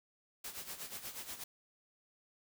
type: noise with tremolo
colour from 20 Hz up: white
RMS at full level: -43 dBFS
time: 0.44-1.44 s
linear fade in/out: 5 ms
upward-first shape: sine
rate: 8.3 Hz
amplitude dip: 70%
effects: none